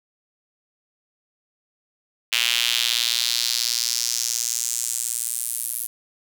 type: tone with high-pass filter sweep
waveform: square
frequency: 59.3 Hz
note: A#1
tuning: 30 cents sharp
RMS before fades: -24 dBFS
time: 2.32-5.87 s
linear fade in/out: 10 ms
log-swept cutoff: 2800 to 11000 Hz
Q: 2.6
effects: none